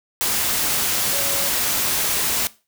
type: tone in noise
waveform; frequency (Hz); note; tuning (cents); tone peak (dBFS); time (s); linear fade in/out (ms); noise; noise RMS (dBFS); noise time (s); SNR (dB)
sine; 561; C#5; +21; -31; 1.13-1.48; 0; white; -21; 0.21-2.47; -13
effects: noise-tail reverb RT60 0.3 s tail -19 dB re dry